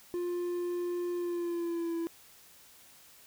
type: tone with pitch glide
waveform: triangle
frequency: 351.8 to 334 Hz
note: F4 to E4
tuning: +13 to +23 cents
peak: -29 dBFS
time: 0.14-2.07 s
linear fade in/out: 0 ms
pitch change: -90 cents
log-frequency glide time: 1.15-1.96 s
effects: white hiss -57 dBFS RMS until 3.26 s